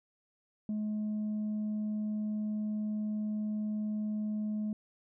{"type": "tone", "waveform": "sine", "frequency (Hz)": 212.4, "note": "G#3", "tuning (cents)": 39, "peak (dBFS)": -29, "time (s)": [0.69, 4.73], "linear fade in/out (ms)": 2, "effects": ["tanh soft clip ceiling -30 dBFS"]}